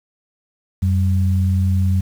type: tone pair together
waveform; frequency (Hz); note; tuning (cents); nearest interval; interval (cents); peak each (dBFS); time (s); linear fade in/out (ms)
sine; 90.66 / 192.1; F#2 / G3; -35 / -35; octave + minor second; 1300; -14 / -22; 0.82-2.01; 10
effects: 7-bit